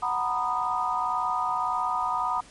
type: chord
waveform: sine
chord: B major seventh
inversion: second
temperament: just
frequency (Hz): 740.8 / 926 / 987.8 / 1234.7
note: F#5 / A#5 / B5 / D#6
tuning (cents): +2 / -12 / 0 / -14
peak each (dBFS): -31 / -31 / -29 / -28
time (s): 0.02-2.41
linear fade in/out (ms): 10
effects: pink hiss -51 dBFS RMS until 2.5 s + MP3 48 kbps